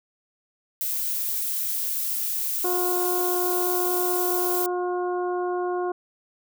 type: noise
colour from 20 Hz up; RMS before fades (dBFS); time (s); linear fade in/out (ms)
violet; -27; 0.81-4.66; 0
type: harmonic tone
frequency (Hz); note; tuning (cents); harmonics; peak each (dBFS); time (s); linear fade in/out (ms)
358.3; F4; +44; 1 / 2 / 3 / 4; -25 / -30 / -34 / -40; 2.64-5.92; 5
effects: none